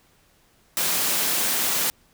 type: high-pass noise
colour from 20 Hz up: white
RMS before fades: -23 dBFS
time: 0.77-1.9 s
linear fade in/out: 0 ms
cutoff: 130 Hz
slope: 48 dB/octave
effects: pink hiss -60 dBFS RMS until 2.13 s